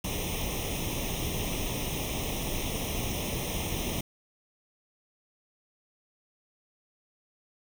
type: noise with comb filter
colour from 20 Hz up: pink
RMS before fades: -32 dBFS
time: 0.04-4.01 s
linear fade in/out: 5 ms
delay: 0.33 ms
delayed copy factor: +0.9
effects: none